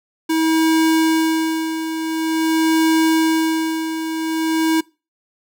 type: tone with tremolo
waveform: square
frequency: 321.2 Hz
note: E4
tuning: 45 cents flat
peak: -13 dBFS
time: 0.29-4.81 s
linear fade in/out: 10 ms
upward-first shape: sine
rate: 0.47 Hz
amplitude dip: 65%
effects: noise-tail reverb RT60 0.3 s tail -23 dB re dry